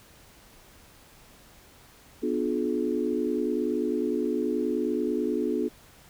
sine chord, B diminished seventh, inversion none, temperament just, 246.9 / 296.3 / 355.6 / 426.7 Hz, B3 / D4 / F4 / Ab4, 0 / +15 / +31 / +47 cents, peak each -30 dBFS, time 2.22-5.69 s, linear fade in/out 20 ms, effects pink hiss -54 dBFS RMS until 6.09 s

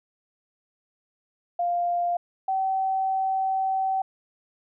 sine tone pair in turn, 698.5 / 766.1 Hz, F5 / G5, 0 / -40 cents, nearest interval major second, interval 160 cents, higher second, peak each -22 dBFS, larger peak neither, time 1.59-2.17 / 2.48-4.02 s, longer second, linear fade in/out 5 ms, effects none

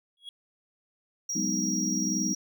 triangle tone with exponential growth, 3320 Hz, G#7, 1 cent flat, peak -33 dBFS, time 0.17-0.29 s, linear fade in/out 1 ms, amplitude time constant 25 ms
triangle tone, 5690 Hz, F8, 31 cents sharp, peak -28 dBFS, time 1.29-2.35 s, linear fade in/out 5 ms
sine chord, G# minor seventh, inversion third, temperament just, 186.89 / 207.7 / 249.2 / 311.5 Hz, F#3 / G#3 / B3 / D#4, +18 / 0 / +16 / +2 cents, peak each -33 dBFS, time 1.35-2.34 s, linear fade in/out 10 ms
effects none

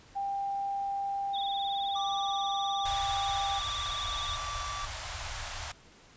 sine tone, 794 Hz, G5, 22 cents sharp, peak -30 dBFS, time 0.15-3.6 s, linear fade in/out 20 ms
sine tone with vibrato, 3542 Hz, A7, 11 cents sharp, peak -35 dBFS, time 1.33-4.37 s, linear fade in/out 20 ms, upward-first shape sine, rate 19 Hz, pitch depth 93 cents each way
square tone with pitch glide, 1174.7 to 1161.9 Hz, D6 to D6, 0 to -19 cents, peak -37 dBFS, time 1.95-4.86 s, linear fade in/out 10 ms, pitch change -19 cents, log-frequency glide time 2.78-4.72 s
pink band-stop noise, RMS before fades -38 dBFS, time 2.85-5.72 s, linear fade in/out 5 ms, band 110 to 620 Hz, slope 48 dB/octave
effects pink hiss -57 dBFS RMS until 6.16 s + resampled to 16000 Hz

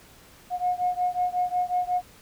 sine beating tone pair, 719 / 724.5 Hz, F#5 / F#5, -50 / -37 cents, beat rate 5.5 Hz, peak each -25 / -26 dBFS, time 0.5-2.02 s, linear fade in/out 50 ms, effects tanh soft clip ceiling -15 dBFS + pink hiss -52 dBFS RMS until 2.21 s

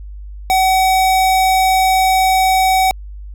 square tone, 756 Hz, F#5, 37 cents sharp, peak -11 dBFS, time 0.5-2.91 s, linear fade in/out 0 ms, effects added 50 Hz sine -28 dBFS peak until 3.34 s

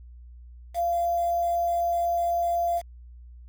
sine tone with quantisation, 689 Hz, F5, 24 cents flat, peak -22 dBFS, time 0.74-2.82 s, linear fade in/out 50 ms, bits 7, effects added 60 Hz sine -43 dBFS peak until 3.48 s

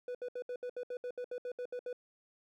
triangle tone bursts, 493.9 Hz, B4, in tune, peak -35 dBFS, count 14, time 0.08-1.929 s, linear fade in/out 2 ms, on 68 ms, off 69 ms, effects none

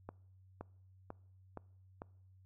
accelerating click train, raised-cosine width 1 ms, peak -30 dBFS, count 5, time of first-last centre 0.09-2.019 s, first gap 520 ms, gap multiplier 0.95, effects noise-tail reverb RT60 0.7 s tail -24 dB re dry + added 94 Hz sine -60 dBFS peak until 2.45 s

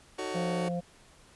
30% pulse chord, D# half-diminished seventh, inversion none, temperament just, 311.1 / 373.4 / 448 / 560 Hz, D#4 / F#4 / A4 / C#5, 0 / +16 / +31 / +18 cents, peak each -38 / -34 / -38 / -37 dBFS, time 0.18-0.69 s, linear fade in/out 10 ms
harmonic tone, 174.61 Hz, F3, in tune, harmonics 1 / 3 / 4, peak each -31 / -35 / -39 dBFS, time 0.34-0.81 s, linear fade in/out 20 ms
effects pink hiss -58 dBFS RMS until 1.35 s + resampled to 24000 Hz

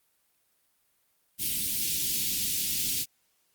white band-stop noise, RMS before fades -29 dBFS, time 1.38-3.06 s, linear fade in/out 50 ms, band 310 to 2700 Hz, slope 24 dB/octave, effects white hiss -71 dBFS RMS until 3.54 s + Opus 32 kbps

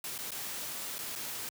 white noise with dropouts, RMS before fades -39 dBFS, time 0.04-1.49 s, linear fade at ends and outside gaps 2 ms, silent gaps 0.18-0.187 / 0.307-0.317 / 0.983-0.989 / 1.154-1.158 s, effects high-pass 80 Hz 12 dB/octave

